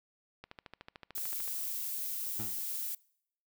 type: click train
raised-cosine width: 0.3 ms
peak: -30 dBFS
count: 15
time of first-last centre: 0.44-1.477 s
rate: 13.5 Hz
type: noise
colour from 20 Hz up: violet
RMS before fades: -37 dBFS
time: 1.15-2.95 s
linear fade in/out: 5 ms
type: tone with exponential decay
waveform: 20% pulse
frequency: 109 Hz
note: A2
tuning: 16 cents flat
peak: -33 dBFS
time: 2.39-2.62 s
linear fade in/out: 5 ms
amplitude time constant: 50 ms
effects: noise-tail reverb RT60 0.7 s tail -25 dB re dry